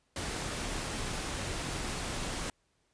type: noise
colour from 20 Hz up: pink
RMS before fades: -36 dBFS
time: 0.16-2.5 s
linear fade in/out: 2 ms
effects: pink hiss -74 dBFS RMS until 2.93 s + resampled to 22050 Hz